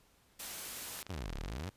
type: noise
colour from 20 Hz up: white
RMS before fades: -43 dBFS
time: 0.39-1.03 s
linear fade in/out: 10 ms
type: click train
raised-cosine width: 0.2 ms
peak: -28 dBFS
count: 19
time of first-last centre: 0.99-1.677 s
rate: 26.2 Hz
type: exponential two-way sweep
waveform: sawtooth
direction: down then up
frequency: 103.83 to 32.7 to 103.83 Hz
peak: -35 dBFS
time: 1.09-1.7 s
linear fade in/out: 10 ms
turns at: 1.36 s
effects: pink hiss -68 dBFS RMS until 1.76 s + resampled to 32000 Hz